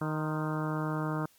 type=harmonic tone with a mistuned harmonic; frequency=155.1 Hz; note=D#3; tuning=5 cents flat; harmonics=1 / 2 / 3 / 4 / 5 / 6 / 7 / 8 / 9 / 10; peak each=-32 / -35 / -41 / -41 / -45 / -42 / -42 / -41 / -44 / -48 dBFS; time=0.01-1.26 s; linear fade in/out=5 ms; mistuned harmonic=7; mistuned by=-44 cents; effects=white hiss -63 dBFS RMS until 1.38 s + MP3 96 kbps